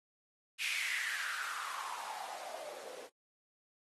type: noise with band-pass filter sweep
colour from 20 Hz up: blue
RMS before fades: -41 dBFS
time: 0.58-3.1 s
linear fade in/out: 50 ms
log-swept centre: 2500 to 440 Hz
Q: 6.2
effects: AAC 32 kbps

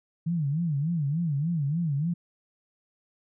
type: tone with vibrato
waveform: sine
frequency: 155 Hz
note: D#3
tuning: 6 cents flat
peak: -24 dBFS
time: 0.26-2.14 s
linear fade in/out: 10 ms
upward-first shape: sine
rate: 3.4 Hz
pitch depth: 200 cents each way
effects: none

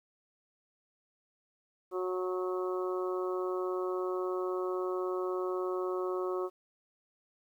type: harmonic tone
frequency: 183.7 Hz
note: F#3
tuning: 12 cents flat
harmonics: 2 / 3 / 4 / 5 / 6 / 7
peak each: -32 / -40 / -46 / -49 / -41 / -44 dBFS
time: 1.91-6.5 s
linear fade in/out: 50 ms
effects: 11-bit

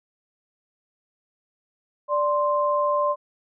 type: tone pair together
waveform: sine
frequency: 587.3 / 1046.5 Hz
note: D5 / C6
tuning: 0 / 0 cents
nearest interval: minor seventh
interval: 1000 cents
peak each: -22 / -22 dBFS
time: 2.08-3.16 s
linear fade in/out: 50 ms
effects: none

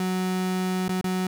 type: tone with dropouts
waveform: 35% pulse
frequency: 185 Hz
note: F#3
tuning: in tune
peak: -22 dBFS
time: 0-1.27 s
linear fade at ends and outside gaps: 2 ms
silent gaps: 0.882-0.892 / 1.012-1.042 s
effects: none

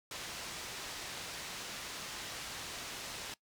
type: low-pass noise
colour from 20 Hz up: white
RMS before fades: -44 dBFS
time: 0.11-3.34 s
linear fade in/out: 2 ms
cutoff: 5700 Hz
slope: 12 dB/octave
effects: noise-tail reverb RT60 0.1 s tail -20 dB re dry

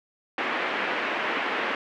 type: band-pass noise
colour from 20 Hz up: white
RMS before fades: -28 dBFS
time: 0.38-1.75 s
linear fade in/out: 2 ms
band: 230 to 2400 Hz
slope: 24 dB/octave
effects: none

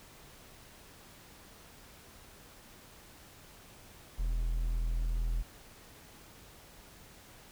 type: tone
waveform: triangle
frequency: 41.2 Hz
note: E1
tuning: in tune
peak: -27 dBFS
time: 4.18-5.43 s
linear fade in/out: 20 ms
effects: pink hiss -55 dBFS RMS until 7.51 s

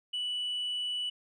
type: tone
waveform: sine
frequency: 2960 Hz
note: F#7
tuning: in tune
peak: -29 dBFS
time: 0.13-1.1 s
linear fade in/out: 10 ms
effects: tanh soft clip ceiling -29 dBFS

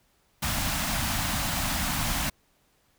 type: band-stop noise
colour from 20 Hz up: pink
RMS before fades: -28 dBFS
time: 0.42-2.3 s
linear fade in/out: 10 ms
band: 290 to 620 Hz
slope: 48 dB/octave
effects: pink hiss -67 dBFS RMS until 2.98 s

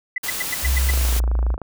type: tone bursts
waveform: sine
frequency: 2000 Hz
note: B6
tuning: 21 cents sharp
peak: -20 dBFS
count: 7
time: 0.16-0.907 s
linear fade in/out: 5 ms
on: 21 ms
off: 100 ms
type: noise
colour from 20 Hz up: white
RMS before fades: -27 dBFS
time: 0.23-1.2 s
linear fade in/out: 10 ms
type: tone with pitch glide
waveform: sine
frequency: 66 to 58.12 Hz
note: C2 to A#1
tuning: +16 to -4 cents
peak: -16 dBFS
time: 0.62-1.57 s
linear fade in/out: 50 ms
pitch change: -220 cents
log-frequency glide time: 0.94-1.17 s
type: click train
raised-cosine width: 1 ms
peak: -18 dBFS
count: 20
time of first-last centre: 0.9-1.617 s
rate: 26.5 Hz
effects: none

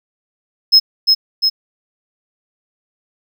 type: tone with echo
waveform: triangle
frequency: 5160 Hz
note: E8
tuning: 38 cents flat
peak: -3 dBFS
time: 0.72-0.8 s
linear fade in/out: 20 ms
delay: 350 ms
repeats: 2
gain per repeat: -3 dB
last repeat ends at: 1.5 s
effects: none

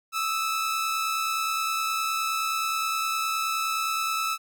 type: tone pair together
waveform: sawtooth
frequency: 1244.5 / 1314.1 Hz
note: D#6 / E6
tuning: 0 / -6 cents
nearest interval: minor second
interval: 94 cents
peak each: -31 / -22 dBFS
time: 0.12-4.38 s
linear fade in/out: 50 ms
effects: none

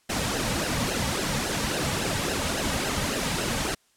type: noise with flanger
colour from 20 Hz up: pink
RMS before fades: -27 dBFS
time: 0.09-3.75 s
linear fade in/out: 10 ms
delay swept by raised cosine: 0.85 to 2.95 ms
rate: 3.6 Hz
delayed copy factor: -0.65
effects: white hiss -65 dBFS RMS until 3.96 s + low-pass 10000 Hz 12 dB/octave

